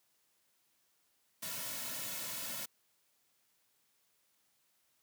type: noise with comb filter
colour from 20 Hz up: white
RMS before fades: -41 dBFS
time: 1.42-2.66 s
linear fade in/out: 10 ms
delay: 2.5 ms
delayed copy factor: -0.75
effects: white hiss -75 dBFS RMS until 5.02 s + high-pass 80 Hz 12 dB/octave